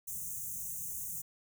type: band-stop noise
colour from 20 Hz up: white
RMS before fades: -40 dBFS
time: 0.07-1.22 s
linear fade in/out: 10 ms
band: 190 to 6100 Hz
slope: 96 dB/octave
effects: none